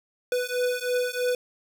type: beating tone pair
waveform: square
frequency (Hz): 493.9 / 497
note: B4 / B4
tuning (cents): 0 / +11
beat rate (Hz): 3.1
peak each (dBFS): -28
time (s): 0.32-1.35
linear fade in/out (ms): 2
effects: none